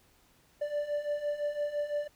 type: beating tone pair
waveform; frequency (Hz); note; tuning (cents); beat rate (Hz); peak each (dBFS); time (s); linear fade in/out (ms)
triangle; 583 / 588.9; D5 / D5; -13 / +5; 5.9; -34 / -30; 0.61-2.08; 10
effects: pink hiss -65 dBFS RMS until 2.15 s